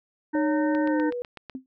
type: harmonic tone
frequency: 305.5 Hz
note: D#4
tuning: 32 cents flat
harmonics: 1 / 3 / 5 / 6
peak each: -22 / -32 / -36 / -38 dBFS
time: 0.33-1.11 s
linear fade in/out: 20 ms
type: tone with pitch glide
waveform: sine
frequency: 560 to 487.5 Hz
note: C#5 to B4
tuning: +18 to -23 cents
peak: -28 dBFS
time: 0.35-1.22 s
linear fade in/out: 0 ms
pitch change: -241 cents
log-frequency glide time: 0.84-1.06 s
type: click train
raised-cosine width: 0.3 ms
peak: -23 dBFS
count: 7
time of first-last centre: 0.75-1.497 s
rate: 8.03 Hz
type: tone with exponential decay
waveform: sine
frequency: 260.5 Hz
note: C4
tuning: 7 cents flat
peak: -27 dBFS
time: 1.55-1.66 s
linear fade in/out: 1 ms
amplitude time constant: 22 ms
effects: none